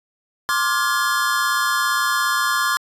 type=chord; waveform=square; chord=D half-diminished seventh; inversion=third; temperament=just; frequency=1057.2 / 1174.7 / 1409.6 / 1691.5 Hz; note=C6 / D6 / F6 / Ab6; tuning=+18 / 0 / +16 / +31 cents; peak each=-24 dBFS; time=0.49-2.77 s; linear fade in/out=0 ms; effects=resampled to 32000 Hz